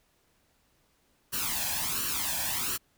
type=noise with flanger; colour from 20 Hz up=white; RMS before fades=-31 dBFS; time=1.32-2.78 s; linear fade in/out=20 ms; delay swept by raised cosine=0.69 to 1.23 ms; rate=1.4 Hz; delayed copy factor=+0.75; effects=pink hiss -69 dBFS RMS until 2.97 s

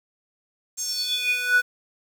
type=tone with high-pass filter sweep; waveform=square; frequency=493.9 Hz; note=B4; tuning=in tune; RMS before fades=-24 dBFS; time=0.77-1.62 s; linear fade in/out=20 ms; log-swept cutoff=7100 to 1300 Hz; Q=8.2; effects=8-bit

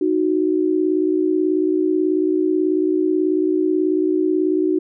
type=tone pair together; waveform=sine; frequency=311.1 / 369.4 Hz; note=D#4 / F#4; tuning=0 / -3 cents; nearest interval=minor third; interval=297 cents; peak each=-18 dBFS; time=0.01-4.79 s; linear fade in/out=5 ms; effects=none

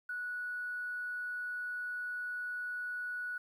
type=tone with quantisation; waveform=sine; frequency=1470 Hz; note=F#6; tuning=12 cents flat; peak=-36 dBFS; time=0.09-3.38 s; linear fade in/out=5 ms; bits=11; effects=none

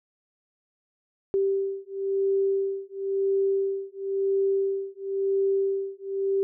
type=beating tone pair; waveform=sine; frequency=390.5 / 391.47 Hz; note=G4 / G4; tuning=-7 / -2 cents; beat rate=0.97 Hz; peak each=-26 dBFS; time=1.34-6.43 s; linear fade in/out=0 ms; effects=none

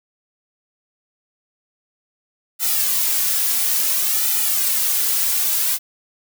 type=noise with flanger; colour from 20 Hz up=blue; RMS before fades=-19 dBFS; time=2.59-5.79 s; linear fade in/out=50 ms; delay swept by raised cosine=1.8 to 3.3 ms; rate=0.58 Hz; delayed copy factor=-0.9; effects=none

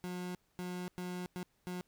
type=tone bursts at uneven times; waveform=30% pulse; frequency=180.1 Hz; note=F#3; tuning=46 cents flat; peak=-36 dBFS; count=5; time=0.04-0.35 / 0.59-0.88 / 0.98-1.26 / 1.36-1.43 / 1.67-1.81 s; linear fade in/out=0 ms; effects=pink hiss -75 dBFS RMS until 1.87 s

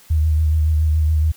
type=tone with vibrato; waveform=sine; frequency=77.78 Hz; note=D#2; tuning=in tune; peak=-13 dBFS; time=0.1-1.32 s; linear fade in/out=10 ms; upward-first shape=triangle; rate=7.1 Hz; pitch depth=45 cents each way; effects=white hiss -48 dBFS RMS until 1.36 s

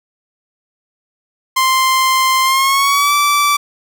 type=tone with pitch glide; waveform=sawtooth; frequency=1046.5 to 1161.2 Hz; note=C6 to D6; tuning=0 to -20 cents; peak=-7 dBFS; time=1.56-3.57 s; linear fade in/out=10 ms; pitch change=+180 cents; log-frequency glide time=2.43-3.14 s; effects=none

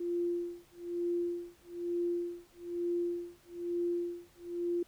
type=tone with tremolo; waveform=sine; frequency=347.3 Hz; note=F4; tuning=10 cents flat; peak=-29 dBFS; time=0-4.83 s; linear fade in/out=5 ms; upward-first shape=sine; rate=1.1 Hz; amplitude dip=100%; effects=pink hiss -64 dBFS RMS until 4.87 s

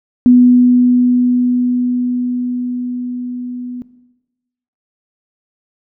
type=tone with level ramp; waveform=sine; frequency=247.2 Hz; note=B3; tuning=2 cents sharp; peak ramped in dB=-3 to -22 dBFS; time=0.26-3.82 s; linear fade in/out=0 ms; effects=noise-tail reverb RT60 1.0 s tail -17 dB re dry

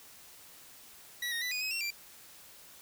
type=tone with pitch steps; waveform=25% pulse; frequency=1938 / 1861 / 1980 / 2475 / 2550 / 2725 / 2360 Hz; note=B6 / A#6 / B6 / D#7 / D#7 / F7 / D7; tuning=-33 / -3 / +4 / -10 / +42 / -43 / +8 cents; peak=-29 dBFS; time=1.22-1.906 s; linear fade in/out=5 ms; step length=98 ms; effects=white hiss -54 dBFS RMS until 2.81 s

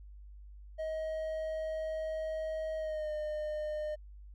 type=tone with pitch glide; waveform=triangle; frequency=632 to 608 Hz; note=D#5 to D#5; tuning=+27 to -40 cents; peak=-32 dBFS; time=0.78-3.96 s; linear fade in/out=20 ms; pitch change=-67 cents; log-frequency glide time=2.77-3.12 s; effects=added 50 Hz sine -48 dBFS peak until 4.34 s

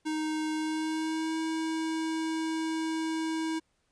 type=tone with pitch glide; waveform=square; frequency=311.1 to 320.8 Hz; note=D#4 to E4; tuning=0 to -47 cents; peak=-30 dBFS; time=0.05-3.6 s; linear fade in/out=20 ms; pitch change=+53 cents; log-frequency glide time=0.53-1.38 s; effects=pink hiss -74 dBFS RMS until 3.91 s + resampled to 22050 Hz

